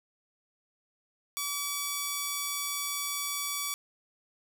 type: tone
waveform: 5% pulse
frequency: 1145 Hz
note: D6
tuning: 44 cents flat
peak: -19 dBFS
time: 1.37-3.74 s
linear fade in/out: 0 ms
effects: none